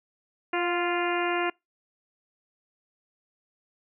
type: harmonic tone with a mistuned harmonic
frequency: 348.4 Hz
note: F4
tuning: 4 cents flat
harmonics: 1 / 2 / 3 / 4 / 5 / 6 / 7 / 8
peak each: -28 / -31 / -33 / -34 / -35 / -36 / -36 / -37 dBFS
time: 0.53-1.5 s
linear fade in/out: 5 ms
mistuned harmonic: 2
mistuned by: +22 cents
effects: noise-tail reverb RT60 0.2 s tail -26 dB re dry